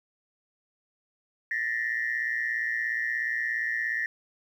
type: tone cluster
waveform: sine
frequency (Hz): 1772 / 1889 / 2045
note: A6 / A#6 / C7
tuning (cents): +12 / +22 / -40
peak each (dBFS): -29 / -29 / -37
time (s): 1.51-4.06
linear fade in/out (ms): 2
effects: tanh soft clip ceiling -19 dBFS + 10-bit